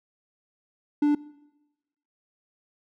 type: tone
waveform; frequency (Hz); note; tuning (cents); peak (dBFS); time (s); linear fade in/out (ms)
triangle; 293.7; D4; 0; -16; 1.02-1.15; 5
effects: noise-tail reverb RT60 1.0 s tail -21 dB re dry